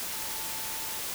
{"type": "tone in noise", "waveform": "sine", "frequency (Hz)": 882, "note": "A5", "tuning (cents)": 4, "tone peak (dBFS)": -46, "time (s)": [0.13, 0.99], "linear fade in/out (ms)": 0, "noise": "white", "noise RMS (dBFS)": -35, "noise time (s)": [0, 1.14], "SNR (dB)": -14, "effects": []}